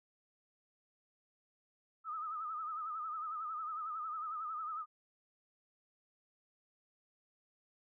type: tone with vibrato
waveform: sine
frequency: 1263 Hz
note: D#6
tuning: 26 cents sharp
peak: -38 dBFS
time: 2.04-4.86 s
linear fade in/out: 50 ms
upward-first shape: sine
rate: 11 Hz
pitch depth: 81 cents each way
effects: none